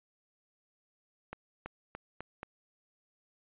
accelerating click train, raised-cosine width 0.5 ms, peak -25 dBFS, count 5, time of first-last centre 1.33-2.431 s, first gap 330 ms, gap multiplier 0.88, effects resampled to 8000 Hz

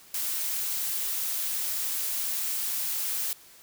blue noise, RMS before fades -30 dBFS, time 0.14-3.33 s, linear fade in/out 2 ms, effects white hiss -53 dBFS RMS until 3.62 s

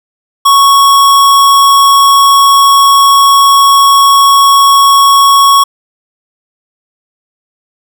square tone, 1108.7 Hz, C#6, in tune, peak -3 dBFS, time 0.45-5.64 s, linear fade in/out 10 ms, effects none

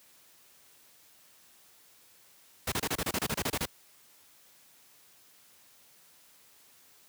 pink noise bursts, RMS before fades -30 dBFS, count 13, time 2.67-3.656 s, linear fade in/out 5 ms, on 50 ms, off 28 ms, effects white hiss -60 dBFS RMS until 7.08 s + high-pass 80 Hz 12 dB/octave

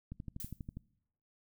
click train, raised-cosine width 5 ms, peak -30 dBFS, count 9, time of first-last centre 0.12-0.77 s, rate 12.3 Hz
violet noise with exponential decay, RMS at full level -39 dBFS, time 0.4-0.59 s, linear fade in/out 1 ms, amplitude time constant 41 ms
effects noise-tail reverb RT60 0.8 s tail -23 dB re dry

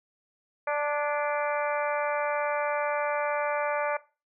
harmonic tone with a mistuned harmonic, 293.7 Hz, D4, in tune, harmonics 2 / 3 / 4 / 5 / 6 / 7 / 8, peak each -28 / -32 / -34 / -36 / -38 / -39 / -40 dBFS, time 0.67-3.97 s, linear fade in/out 5 ms, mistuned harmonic 6, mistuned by -35 cents, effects noise-tail reverb RT60 0.3 s tail -18 dB re dry

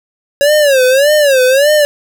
square tone with vibrato, 554.4 Hz, C#5, in tune, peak -7 dBFS, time 0.41-1.85 s, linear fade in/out 0 ms, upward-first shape sine, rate 1.7 Hz, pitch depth 160 cents each way, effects none

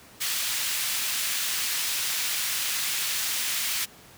pink high-pass noise, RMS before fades -28 dBFS, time 0.2-3.86 s, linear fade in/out 20 ms, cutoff 2300 Hz, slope 12 dB/octave, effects pink hiss -50 dBFS RMS until 4.17 s + high-pass 80 Hz 12 dB/octave

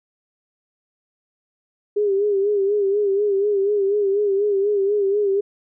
sine tone with vibrato, 403.2 Hz, G4, 49 cents sharp, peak -16 dBFS, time 1.96-5.41 s, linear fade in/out 10 ms, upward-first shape sine, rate 4.1 Hz, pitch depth 68 cents each way, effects none

